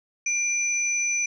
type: tone pair together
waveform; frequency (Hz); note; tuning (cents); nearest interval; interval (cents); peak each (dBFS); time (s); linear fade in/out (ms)
sine; 2374 / 5982; D7 / F#8; +18 / +18; octave + major third; 1600; -25; 0.26-1.26; 5
effects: none